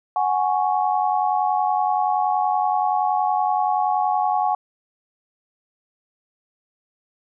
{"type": "chord", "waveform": "sine", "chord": "F# suspended second", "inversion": "none", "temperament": "equal", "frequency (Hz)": [740, 830.6, 1108.7], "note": ["F#5", "G#5", "C#6"], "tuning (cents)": [0, 0, 0], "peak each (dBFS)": [-21, -21, -26], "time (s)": [0.16, 4.55], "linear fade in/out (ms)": 2, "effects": []}